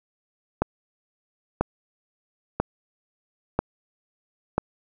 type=click train; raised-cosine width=1 ms; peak=-6 dBFS; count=5; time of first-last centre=0.62-4.58 s; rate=1.01 Hz; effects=none